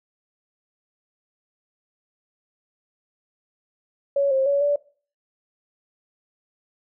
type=tone with pitch steps; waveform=sine; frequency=560 / 533 / 564 / 578 Hz; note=C#5 / C5 / C#5 / D5; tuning=+18 / +32 / +30 / -28 cents; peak=-17 dBFS; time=4.16-4.76 s; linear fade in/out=5 ms; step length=150 ms; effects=noise-tail reverb RT60 0.4 s tail -19 dB re dry